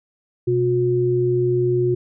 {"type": "tone pair together", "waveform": "sine", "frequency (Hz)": [126.62, 360], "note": ["B2", "F#4"], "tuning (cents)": [44, -47], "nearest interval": "octave + tritone", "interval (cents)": 1809, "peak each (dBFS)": [-21, -17], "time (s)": [0.47, 1.95], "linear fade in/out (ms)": 10, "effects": []}